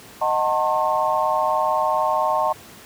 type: chord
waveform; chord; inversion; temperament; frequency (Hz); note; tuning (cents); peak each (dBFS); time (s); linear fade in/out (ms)
sine; D# diminished seventh; none; just; 622.3 / 746.7 / 896 / 1075.3; D#5 / F#5 / A5 / C6; 0 / +16 / +31 / +47; -23 / -25 / -22 / -23; 0.21-2.53; 10
effects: pink hiss -43 dBFS RMS until 2.85 s + high-pass 100 Hz 12 dB/octave